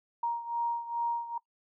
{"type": "beating tone pair", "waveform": "sine", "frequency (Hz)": [938, 940.4], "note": ["A#5", "A#5"], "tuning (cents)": [11, 15], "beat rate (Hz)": 2.4, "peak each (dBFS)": [-31, -35], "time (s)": [0.23, 1.38], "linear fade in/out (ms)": 5, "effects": ["noise-tail reverb RT60 0.1 s tail -22 dB re dry"]}